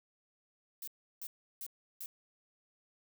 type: noise bursts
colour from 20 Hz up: violet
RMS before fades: -43 dBFS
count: 4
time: 0.82-2.06 s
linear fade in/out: 2 ms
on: 55 ms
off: 340 ms
effects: none